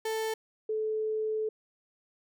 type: tone pair in turn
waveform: 35% pulse / sine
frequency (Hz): 441.5 / 434.4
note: A4 / A4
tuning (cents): +6 / -22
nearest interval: unison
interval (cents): 28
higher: first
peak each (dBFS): -28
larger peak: neither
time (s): 0.05-0.34 / 0.69-1.49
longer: second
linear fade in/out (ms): 5
effects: none